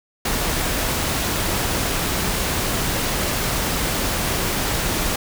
pink noise, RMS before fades -22 dBFS, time 0.25-5.16 s, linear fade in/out 5 ms, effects none

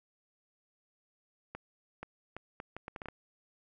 accelerating click train, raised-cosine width 0.5 ms, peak -26 dBFS, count 10, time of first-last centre 1.55-3.085 s, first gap 480 ms, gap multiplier 0.7, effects none

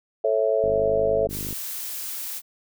sine chord, A major, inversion none, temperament just, 440 / 550 / 660 Hz, A4 / C#5 / E5, 0 / -14 / +2 cents, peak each -23 dBFS, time 0.24-1.27 s, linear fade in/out 5 ms
click train, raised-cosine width 3 ms, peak -22 dBFS, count 46, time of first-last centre 0.64-1.528 s, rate 50.7 Hz
blue noise, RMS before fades -32 dBFS, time 1.29-2.42 s, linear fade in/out 50 ms
effects none

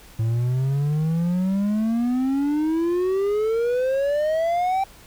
triangle exponential sweep, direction up, 110 to 784 Hz, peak -17 dBFS, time 0.19-4.84 s, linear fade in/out 5 ms, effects added 50 Hz sine -52 dBFS peak until 5.06 s + pink hiss -48 dBFS RMS until 5.06 s

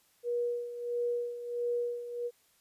sine tone with tremolo, 480.2 Hz, B4, 49 cents flat, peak -28 dBFS, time 0.23-2.31 s, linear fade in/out 50 ms, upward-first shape sine, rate 1.5 Hz, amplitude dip 70%, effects white hiss -68 dBFS RMS until 2.6 s + resampled to 32000 Hz

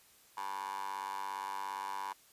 15% pulse tone with high-pass filter, 97.3 Hz, G2, 12 cents flat, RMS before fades -40 dBFS, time 0.37-2.13 s, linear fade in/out 5 ms, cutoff 950 Hz, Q 6, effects white hiss -63 dBFS RMS until 2.32 s + resampled to 32000 Hz

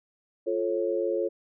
sine chord, F augmented, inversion none, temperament just, 349.2 / 436.5 / 545.7 Hz, F4 / A4 / C#5, 0 / -14 / -27 cents, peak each -29 dBFS, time 0.46-1.29 s, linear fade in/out 20 ms, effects none

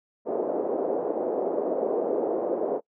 pink band-pass noise, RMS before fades -27 dBFS, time 0.25-2.81 s, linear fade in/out 50 ms, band 360 to 610 Hz, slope 24 dB/octave, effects noise-tail reverb RT60 0.1 s tail -24 dB re dry

